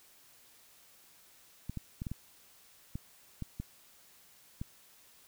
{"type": "clicks", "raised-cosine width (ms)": 5, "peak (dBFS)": -25, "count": 9, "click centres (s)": [1.696, 1.773, 2.019, 2.068, 2.116, 2.955, 3.423, 3.6, 4.615], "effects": ["white hiss -61 dBFS RMS until 5.27 s"]}